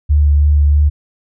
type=tone with vibrato; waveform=sine; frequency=73.3 Hz; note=D2; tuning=3 cents flat; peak=-7 dBFS; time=0.09-0.9 s; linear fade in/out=20 ms; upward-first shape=triangle; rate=3.1 Hz; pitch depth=20 cents each way; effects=none